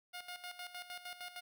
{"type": "tone with tremolo", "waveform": "10% pulse", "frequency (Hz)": 714, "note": "F5", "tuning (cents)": 38, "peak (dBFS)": -35, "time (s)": [0.13, 1.41], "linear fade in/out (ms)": 20, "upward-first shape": "square", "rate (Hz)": 6.5, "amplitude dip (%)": 70, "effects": []}